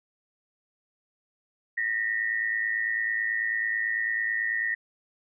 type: tone pair together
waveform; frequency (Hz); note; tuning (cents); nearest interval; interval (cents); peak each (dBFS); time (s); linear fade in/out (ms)
sine; 1835 / 1944.1; A#6 / B6; -28 / -28; minor second; 100; -27 / -29; 1.77-4.75; 10
effects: none